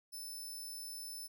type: tone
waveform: 15% pulse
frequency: 5280 Hz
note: E8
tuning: 2 cents sharp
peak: -38 dBFS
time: 0.12-1.28 s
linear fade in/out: 20 ms
effects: none